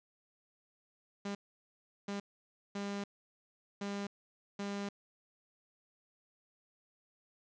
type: tone bursts at uneven times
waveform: sawtooth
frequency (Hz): 201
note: G3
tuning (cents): +44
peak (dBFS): -33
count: 5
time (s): 1.25-1.35 / 2.08-2.2 / 2.75-3.04 / 3.81-4.07 / 4.59-4.89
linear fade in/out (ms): 5
effects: resampled to 16000 Hz + 10-bit